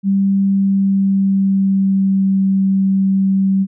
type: tone with pitch glide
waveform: sine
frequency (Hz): 196 to 193.19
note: G3 to G3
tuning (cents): 0 to -25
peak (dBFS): -11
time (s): 0.03-3.67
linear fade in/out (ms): 50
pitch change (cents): -25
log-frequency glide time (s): 0.44-2.34
effects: none